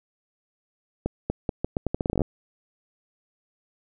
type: accelerating click train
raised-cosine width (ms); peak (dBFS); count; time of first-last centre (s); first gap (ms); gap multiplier
2; -11; 16; 1.06-2.218; 240; 0.8
effects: none